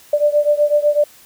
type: beating tone pair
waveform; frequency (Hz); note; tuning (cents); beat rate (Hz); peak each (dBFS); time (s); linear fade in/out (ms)
sine; 587.3 / 595.3; D5 / D5; 0 / +23; 8; -14 / -16; 0.13-1.04; 5
effects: white hiss -46 dBFS RMS until 1.25 s